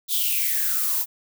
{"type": "noise with high-pass filter sweep", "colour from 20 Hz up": "violet", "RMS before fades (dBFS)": -23, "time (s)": [0.08, 1.06], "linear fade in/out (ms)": 50, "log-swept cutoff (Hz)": [3700, 880], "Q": 7.9, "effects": []}